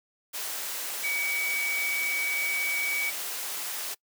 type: tone in noise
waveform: sine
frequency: 2269 Hz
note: C#7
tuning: 40 cents sharp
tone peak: -27 dBFS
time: 1.03-3.11 s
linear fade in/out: 20 ms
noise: white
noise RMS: -34 dBFS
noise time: 0.33-3.95 s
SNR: +4 dB
effects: noise-tail reverb RT60 0.1 s tail -24 dB re dry + high-pass 400 Hz 12 dB/octave